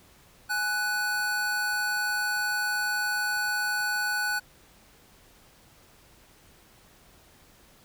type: tone pair together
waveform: square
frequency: 833 / 1485.1 Hz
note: G#5 / F#6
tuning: +5 / +6 cents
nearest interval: minor seventh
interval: 1001 cents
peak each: -35 / -27 dBFS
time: 0.49-4.4 s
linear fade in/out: 20 ms
effects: pink hiss -57 dBFS RMS until 7.84 s